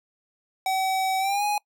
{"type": "tone with pitch glide", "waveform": "square", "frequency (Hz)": [761, 829.9], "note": ["F#5", "G#5"], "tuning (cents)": [48, -1], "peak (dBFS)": -23, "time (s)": [0.66, 1.58], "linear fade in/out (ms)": 2, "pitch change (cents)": 151, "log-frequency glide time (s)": [1.19, 1.44], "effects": ["noise-tail reverb RT60 0.1 s tail -25 dB re dry"]}